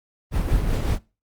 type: noise with tremolo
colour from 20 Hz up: brown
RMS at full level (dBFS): -20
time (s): 0.31-0.99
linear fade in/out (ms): 50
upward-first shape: sine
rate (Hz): 5.4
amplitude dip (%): 40
effects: noise-tail reverb RT60 0.3 s tail -22 dB re dry + Opus 32 kbps